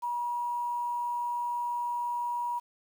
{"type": "tone with quantisation", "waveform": "sine", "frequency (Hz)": 961, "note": "B5", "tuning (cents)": -48, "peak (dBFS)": -29, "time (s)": [0.02, 2.6], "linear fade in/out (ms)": 20, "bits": 9, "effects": []}